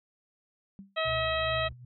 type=tone with exponential decay; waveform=sine; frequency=196 Hz; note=G3; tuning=in tune; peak=-39 dBFS; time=0.79-0.98 s; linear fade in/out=0 ms; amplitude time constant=40 ms
type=harmonic tone; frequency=641 Hz; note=E5; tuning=49 cents flat; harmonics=1 / 2 / 3 / 4 / 5 / 6; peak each=-30 / -33 / -35 / -36 / -37 / -38 dBFS; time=0.96-1.69 s; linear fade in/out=20 ms
type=tone with tremolo; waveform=sine; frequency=123.47 Hz; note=B2; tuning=in tune; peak=-36 dBFS; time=1.05-1.85 s; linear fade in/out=5 ms; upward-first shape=triangle; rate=2.4 Hz; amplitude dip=80%
type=tone with vibrato; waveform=triangle; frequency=69.6 Hz; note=C#2; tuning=8 cents sharp; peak=-38 dBFS; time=1.07-1.73 s; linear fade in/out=5 ms; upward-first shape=triangle; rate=19 Hz; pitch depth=8 cents each way
effects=none